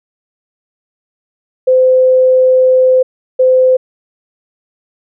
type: tone bursts at uneven times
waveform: sine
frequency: 514 Hz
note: C5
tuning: 31 cents flat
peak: -5 dBFS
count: 2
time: 1.67-3.03 / 3.39-3.77 s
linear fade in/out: 10 ms
effects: none